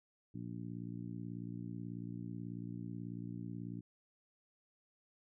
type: harmonic tone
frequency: 58.27 Hz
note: A#1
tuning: in tune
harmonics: 2 / 3 / 4 / 5 / 6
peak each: -46 / -46 / -49 / -49 / -58 dBFS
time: 0.34-3.81 s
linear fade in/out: 10 ms
effects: none